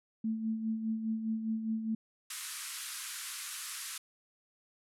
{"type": "tone with tremolo", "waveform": "sine", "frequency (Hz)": 221.6, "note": "A3", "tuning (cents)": 13, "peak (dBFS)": -29, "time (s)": [0.24, 1.95], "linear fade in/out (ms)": 5, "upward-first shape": "sine", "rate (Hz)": 4.9, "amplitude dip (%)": 55}
{"type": "band-pass noise", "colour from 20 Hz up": "white", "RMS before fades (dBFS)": -42, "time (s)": [2.3, 3.98], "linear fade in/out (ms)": 5, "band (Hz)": [1100, 12000], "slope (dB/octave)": 48}
{"effects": []}